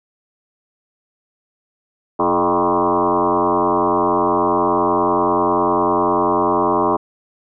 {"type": "tone with frequency modulation", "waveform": "sine", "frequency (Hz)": 696, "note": "F5", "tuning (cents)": -6, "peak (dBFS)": -13, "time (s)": [2.19, 6.97], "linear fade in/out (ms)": 10, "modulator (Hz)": 90.2, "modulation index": 4.9, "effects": []}